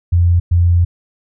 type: tone bursts at uneven times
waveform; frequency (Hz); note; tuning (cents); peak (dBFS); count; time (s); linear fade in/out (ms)
sine; 86.8; F2; -10; -8; 2; 0.12-0.4 / 0.51-0.85; 10
effects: none